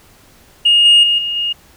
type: tone with level steps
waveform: sine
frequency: 2850 Hz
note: F7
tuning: 34 cents sharp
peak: -6 / -3 / -10 / -17 / -15 dBFS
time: 0.65-1.53 s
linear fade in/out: 10 ms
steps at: 0.85 / 1.03 / 1.18 / 1.36 s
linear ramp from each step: 5 ms
effects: tanh soft clip ceiling -3 dBFS + pink hiss -47 dBFS RMS until 1.76 s